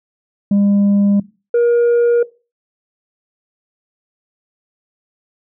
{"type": "tone pair in turn", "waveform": "sine", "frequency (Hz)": [201.5, 474.7], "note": ["G3", "A#4"], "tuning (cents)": [48, 31], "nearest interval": "octave + minor third", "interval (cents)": 1483, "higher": "second", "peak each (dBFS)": [-7, -7], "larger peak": "neither", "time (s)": [[0.51, 1.2], [1.54, 2.23]], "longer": "neither", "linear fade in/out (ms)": 5, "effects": ["noise-tail reverb RT60 0.3 s tail -20 dB re dry", "tanh soft clip ceiling -9 dBFS"]}